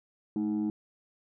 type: tone pair together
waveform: sine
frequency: 214.1 / 314.1 Hz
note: A3 / D#4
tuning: -47 / +16 cents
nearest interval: perfect fifth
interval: 663 cents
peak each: -28 dBFS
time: 0.36-0.7 s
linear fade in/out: 2 ms
effects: tanh soft clip ceiling -24 dBFS